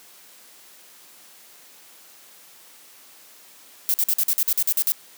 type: noise bursts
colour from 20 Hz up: violet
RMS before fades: -20 dBFS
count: 11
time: 3.89-4.92 s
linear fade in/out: 0 ms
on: 50 ms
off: 48 ms
effects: white hiss -49 dBFS RMS until 5.17 s + high-pass 200 Hz 12 dB/octave